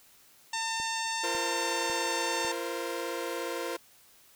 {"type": "harmonic tone", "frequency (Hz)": 902, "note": "A5", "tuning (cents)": 43, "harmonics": [1, 2, 3, 4, 5, 6, 7, 8, 9], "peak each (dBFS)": [-34, -37, -39, -40, -41, -42, -42, -43, -44], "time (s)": [0.53, 2.52], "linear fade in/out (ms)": 5}
{"type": "click train", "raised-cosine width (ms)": 2, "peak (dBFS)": -32, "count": 4, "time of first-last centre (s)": [0.8, 2.448], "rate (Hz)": 1.82}
{"type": "chord", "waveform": "sawtooth", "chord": "F suspended fourth", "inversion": "none", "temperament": "equal with one note detuned", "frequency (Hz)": [341.8, 466.2, 523.3], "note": ["F4", "Bb4", "C5"], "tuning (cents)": [-37, 0, 0], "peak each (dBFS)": -33, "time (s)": [1.23, 3.77], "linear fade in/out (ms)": 10}
{"effects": ["white hiss -59 dBFS RMS until 4.35 s"]}